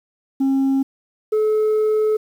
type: tone pair in turn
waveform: sine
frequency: 270 / 430.7 Hz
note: C#4 / A4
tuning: -45 / -37 cents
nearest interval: minor sixth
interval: 808 cents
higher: second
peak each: -12 dBFS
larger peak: neither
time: 0.4-0.83 / 1.32-2.17 s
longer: second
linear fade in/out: 10 ms
effects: tanh soft clip ceiling -14 dBFS + 8-bit